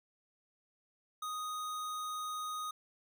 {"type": "tone", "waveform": "square", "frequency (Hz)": 1244.5, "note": "D#6", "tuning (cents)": 0, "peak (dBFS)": -38, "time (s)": [1.22, 2.71], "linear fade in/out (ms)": 5, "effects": []}